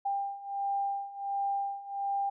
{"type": "beating tone pair", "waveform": "sine", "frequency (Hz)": [795, 796.4], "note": ["G5", "G5"], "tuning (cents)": [24, 27], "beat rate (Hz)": 1.4, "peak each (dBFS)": [-35, -32], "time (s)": [0.05, 2.3], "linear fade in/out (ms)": 10, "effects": []}